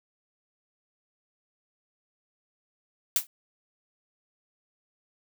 blue noise with exponential decay, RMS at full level -19 dBFS, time 3.16-3.27 s, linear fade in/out 1 ms, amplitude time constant 23 ms, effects none

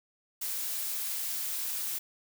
blue noise, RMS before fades -34 dBFS, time 0.41-1.99 s, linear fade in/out 10 ms, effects none

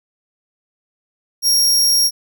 sawtooth tone, 5588 Hz, F8, in tune, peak -9 dBFS, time 1.42-2.11 s, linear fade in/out 50 ms, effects none

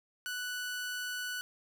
sawtooth tone, 1483 Hz, F#6, 4 cents sharp, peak -32 dBFS, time 0.26-1.41 s, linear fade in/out 0 ms, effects none

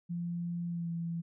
sine tone with pitch glide, 172.3 to 168.17 Hz, F3 to E3, -23 to +35 cents, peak -33 dBFS, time 0.09-1.22 s, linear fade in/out 20 ms, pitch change -42 cents, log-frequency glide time 0.68-0.9 s, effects none

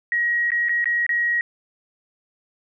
sine tone with dropouts, 1897 Hz, A#6, 30 cents sharp, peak -18 dBFS, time 0.12-1.41 s, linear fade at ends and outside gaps 1 ms, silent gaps 0.505-0.518 / 0.686-0.693 / 0.843-0.857 / 1.065-1.092 s, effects none

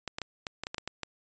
clicks, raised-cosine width 0.2 ms, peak -17 dBFS, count 10, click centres 0.077 / 0.185 / 0.217 / 0.468 / 0.636 / 0.669 / 0.745 / 0.782 / 0.876 / 1.033 s, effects resampled to 16000 Hz

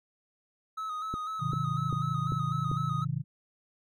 triangle tone with vibrato, 1271 Hz, D#6, 36 cents sharp, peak -31 dBFS, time 0.77-3.05 s, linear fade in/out 10 ms, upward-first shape square, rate 4 Hz, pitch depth 34 cents each way
click train, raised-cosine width 3 ms, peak -22 dBFS, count 5, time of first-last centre 1.14-2.715 s, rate 2.54 Hz
sine chord, A major, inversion none, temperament just, 110 / 137.5 / 165 Hz, A2 / C#3 / E3, 0 / -14 / +2 cents, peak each -37 / -31 / -34 dBFS, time 1.39-3.24 s, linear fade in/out 50 ms
effects none

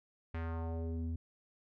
square tone with low-pass filter sweep, 82.41 Hz, E2, in tune, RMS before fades -38 dBFS, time 0.34-1.16 s, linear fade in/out 5 ms, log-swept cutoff 2200 to 180 Hz, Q 1.8, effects none

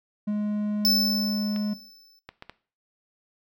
triangle tone, 209.1 Hz, G#3, 12 cents sharp, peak -22 dBFS, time 0.27-1.74 s, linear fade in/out 10 ms
square tone with exponential decay, 5274 Hz, E8, in tune, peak -18 dBFS, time 0.85-2.19 s, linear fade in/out 0 ms, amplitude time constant 290 ms
clicks, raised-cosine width 0.3 ms, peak -23 dBFS, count 4, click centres 1.562 / 2.29 / 2.424 / 2.496 s
effects noise-tail reverb RT60 0.4 s tail -17 dB re dry

